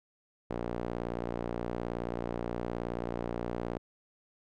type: tone with band-pass filter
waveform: sawtooth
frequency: 58.9 Hz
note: A#1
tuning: 19 cents sharp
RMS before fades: -36 dBFS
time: 0.5-3.78 s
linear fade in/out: 5 ms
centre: 480 Hz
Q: 0.92
effects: none